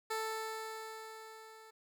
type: tone with level ramp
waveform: 15% pulse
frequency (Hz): 441.1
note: A4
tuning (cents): +4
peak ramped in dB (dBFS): -28 to -48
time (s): 0.1-1.71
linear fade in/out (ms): 10
effects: none